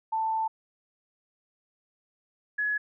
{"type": "tone pair in turn", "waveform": "sine", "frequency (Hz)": [886, 1690], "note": ["A5", "G#6"], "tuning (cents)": [12, 30], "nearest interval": "major seventh", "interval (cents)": 1118, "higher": "second", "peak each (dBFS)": -25, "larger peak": "neither", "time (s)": [[0.12, 0.48], [2.58, 2.78]], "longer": "first", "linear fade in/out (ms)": 10, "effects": []}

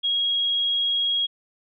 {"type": "tone", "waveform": "sine", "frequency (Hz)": 3293, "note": "G#7", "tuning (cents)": -15, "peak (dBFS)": -20, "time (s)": [0.03, 1.27], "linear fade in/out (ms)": 20, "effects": []}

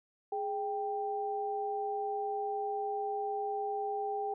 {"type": "tone pair together", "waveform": "sine", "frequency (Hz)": [416.6, 787], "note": ["G#4", "G5"], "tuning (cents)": [5, 7], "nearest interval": "major seventh", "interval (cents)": 1102, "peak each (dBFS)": [-36, -34], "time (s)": [0.32, 4.34], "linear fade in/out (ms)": 5, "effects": []}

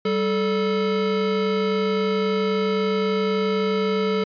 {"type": "tone pair together", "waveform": "square", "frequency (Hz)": [194.3, 436.2], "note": ["G3", "A4"], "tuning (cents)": [-15, -15], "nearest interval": "octave + major second", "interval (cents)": 1400, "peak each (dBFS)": [-25, -22], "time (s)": [0.05, 4.24], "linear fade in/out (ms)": 5, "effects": ["resampled to 11025 Hz"]}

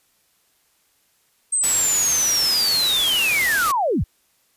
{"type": "linear sweep", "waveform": "sine", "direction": "down", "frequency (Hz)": [8370, 32.7], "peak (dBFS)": -17, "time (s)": [1.52, 4.04], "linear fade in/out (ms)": 10}
{"type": "noise", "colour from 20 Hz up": "white", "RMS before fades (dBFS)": -25, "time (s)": [1.63, 3.72], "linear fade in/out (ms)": 10}
{"effects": ["white hiss -63 dBFS RMS until 4.56 s", "resampled to 32000 Hz"]}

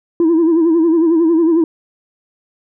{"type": "tone with vibrato", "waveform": "sine", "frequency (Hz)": 329.6, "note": "E4", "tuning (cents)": 0, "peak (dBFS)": -7, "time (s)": [0.2, 1.64], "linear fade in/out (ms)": 2, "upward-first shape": "sine", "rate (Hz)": 11, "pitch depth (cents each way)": 81, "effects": ["tanh soft clip ceiling -7 dBFS"]}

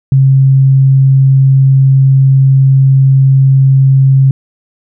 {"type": "tone", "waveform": "sine", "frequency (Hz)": 134.6, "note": "C3", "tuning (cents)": 49, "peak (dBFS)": -3, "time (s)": [0.12, 4.31], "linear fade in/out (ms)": 2, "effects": []}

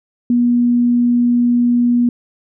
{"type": "tone", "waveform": "sine", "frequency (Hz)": 241.3, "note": "B3", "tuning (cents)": -40, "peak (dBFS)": -10, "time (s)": [0.3, 2.09], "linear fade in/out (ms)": 2, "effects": []}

